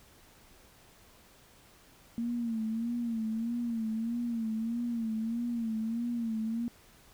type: tone with vibrato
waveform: sine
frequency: 229.4 Hz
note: A#3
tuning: 28 cents flat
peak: -30 dBFS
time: 2.18-6.68 s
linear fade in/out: 0 ms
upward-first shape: sine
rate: 1.6 Hz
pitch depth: 75 cents each way
effects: pink hiss -59 dBFS RMS until 7.13 s